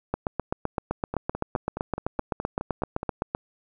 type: two click trains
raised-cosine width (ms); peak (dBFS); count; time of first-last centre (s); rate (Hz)
1; -11 / -16; 26 / 10; 0.14-3.349 / 1.14-3.031; 7.79 / 4.76
effects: none